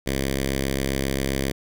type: tone with notch filter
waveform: 5% pulse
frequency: 67.5 Hz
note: C#2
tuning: 45 cents flat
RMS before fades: -25 dBFS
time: 0.06-1.52 s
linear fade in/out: 10 ms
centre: 840 Hz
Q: 0.92
effects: none